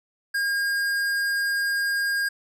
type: tone with tanh clipping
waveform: sine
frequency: 1619 Hz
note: G#6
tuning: 45 cents flat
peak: -24 dBFS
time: 0.34-2.29 s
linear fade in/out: 10 ms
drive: 16 dB
effects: none

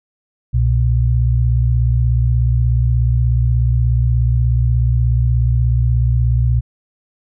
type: tone pair together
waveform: sine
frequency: 63.8 / 120.44 Hz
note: C2 / B2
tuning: -43 / -43 cents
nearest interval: major seventh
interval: 1100 cents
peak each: -14 dBFS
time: 0.53-6.61 s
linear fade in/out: 20 ms
effects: none

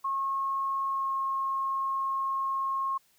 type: tone with pitch glide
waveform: sine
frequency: 1086 to 1079.1 Hz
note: C#6 to C#6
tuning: -36 to -47 cents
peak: -27 dBFS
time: 0.04-2.98 s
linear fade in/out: 10 ms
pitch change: -11 cents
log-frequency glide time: 0.89-1.11 s
effects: white hiss -66 dBFS RMS until 3.18 s

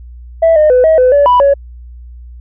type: tone with pitch steps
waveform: sine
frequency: 657 / 611 / 502 / 638 / 506 / 573 / 987 / 560 Hz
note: E5 / D#5 / B4 / D#5 / B4 / D5 / B5 / C#5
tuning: -6 / -32 / +28 / +43 / +42 / -43 / -1 / +18 cents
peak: -3 dBFS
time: 0.42-1.54 s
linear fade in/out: 10 ms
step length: 140 ms
effects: tanh soft clip ceiling -2 dBFS + added 60 Hz sine -29 dBFS peak until 2.4 s

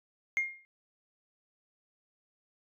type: tone with exponential decay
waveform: sine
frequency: 2127 Hz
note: C7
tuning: 28 cents sharp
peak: -22 dBFS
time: 0.37-0.65 s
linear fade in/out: 0 ms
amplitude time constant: 59 ms
effects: tanh soft clip ceiling -23 dBFS

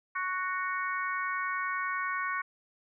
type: harmonic tone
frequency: 370 Hz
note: F#4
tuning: in tune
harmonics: 3 / 4 / 5 / 6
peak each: -33 / -35 / -37 / -39 dBFS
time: 0.15-2.42 s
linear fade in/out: 10 ms
effects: none

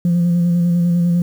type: tone with vibrato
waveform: sine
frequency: 173.3 Hz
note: F3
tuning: 13 cents flat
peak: -10 dBFS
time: 0.05-1.22 s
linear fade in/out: 2 ms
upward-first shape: square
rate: 10 Hz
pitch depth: 20 cents each way
effects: tanh soft clip ceiling -10 dBFS + 7-bit

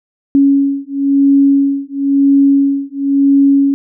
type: beating tone pair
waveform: sine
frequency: 277.2 / 278.18 Hz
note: C#4 / C#4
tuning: 0 / +6 cents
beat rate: 0.98 Hz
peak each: -11 dBFS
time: 0.35-3.74 s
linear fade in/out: 0 ms
effects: none

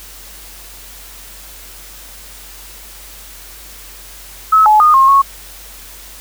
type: tone with pitch steps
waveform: sine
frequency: 1291 / 853 / 1227 / 1071 / 1101 Hz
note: E6 / G#5 / D#6 / C6 / C#6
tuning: -37 / +46 / -25 / +40 / -12 cents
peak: -5 dBFS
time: 4.52-5.22 s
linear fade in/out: 10 ms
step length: 140 ms
effects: added 47 Hz sine -39 dBFS peak until 6.2 s + white hiss -36 dBFS RMS until 6.2 s

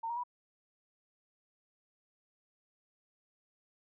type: tone with pitch steps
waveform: sine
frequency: 911 / 944.2 / 978.6 Hz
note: A#5 / A#5 / B5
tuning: -40 / +22 / -16 cents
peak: -34 dBFS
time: 0.03-0.237 s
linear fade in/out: 10 ms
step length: 69 ms
effects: none

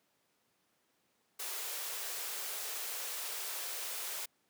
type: high-pass noise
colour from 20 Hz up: white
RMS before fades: -40 dBFS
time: 1.39-4.26 s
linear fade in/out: 10 ms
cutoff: 370 Hz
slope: 48 dB/octave
effects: pink hiss -75 dBFS RMS until 4.49 s + high-pass 200 Hz 12 dB/octave

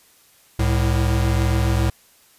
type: tone pair together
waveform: square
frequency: 66.9 / 109.09 Hz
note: C2 / A2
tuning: +39 / -14 cents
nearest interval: minor sixth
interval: 847 cents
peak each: -20 dBFS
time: 0.59-1.9 s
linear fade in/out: 5 ms
effects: white hiss -54 dBFS RMS until 2.38 s + resampled to 32000 Hz

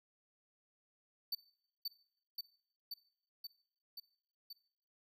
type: tone with echo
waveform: square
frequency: 4554 Hz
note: C#8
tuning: 46 cents sharp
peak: -36 dBFS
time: 1.32-1.35 s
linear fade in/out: 5 ms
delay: 530 ms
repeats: 6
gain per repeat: -2 dB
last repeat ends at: 4.53 s
effects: noise-tail reverb RT60 0.7 s tail -20 dB re dry

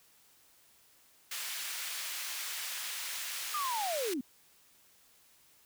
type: high-pass noise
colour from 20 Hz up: pink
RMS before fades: -39 dBFS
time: 1.31-4.14 s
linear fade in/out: 5 ms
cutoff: 1900 Hz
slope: 12 dB/octave
type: linear sweep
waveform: sine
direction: down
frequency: 1239 to 233.1 Hz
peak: -32 dBFS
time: 3.54-4.21 s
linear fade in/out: 5 ms
effects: white hiss -64 dBFS RMS until 5.65 s

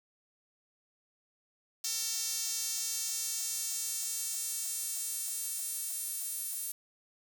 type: tone with high-pass filter sweep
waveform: sawtooth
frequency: 451.6 Hz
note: A4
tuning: 45 cents sharp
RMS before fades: -36 dBFS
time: 1.84-6.72 s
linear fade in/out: 5 ms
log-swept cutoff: 5800 to 10000 Hz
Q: 1.8
effects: none

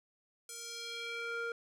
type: tone with band-pass filter sweep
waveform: square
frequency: 466.2 Hz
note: A#4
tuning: in tune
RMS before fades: -41 dBFS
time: 0.49-1.52 s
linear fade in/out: 2 ms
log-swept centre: 8500 to 1100 Hz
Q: 1.6
effects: none

